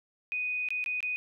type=tone with dropouts; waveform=sine; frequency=2489 Hz; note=D#7; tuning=in tune; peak=-29 dBFS; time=0.32-1.16 s; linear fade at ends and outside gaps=0 ms; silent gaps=0.687-0.705 / 0.841-0.861 / 1.005-1.028 s; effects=none